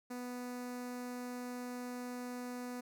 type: tone with notch filter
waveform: sawtooth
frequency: 246.9 Hz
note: B3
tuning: in tune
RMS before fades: -43 dBFS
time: 0.1-2.81 s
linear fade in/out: 10 ms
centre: 3200 Hz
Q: 1.5
effects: none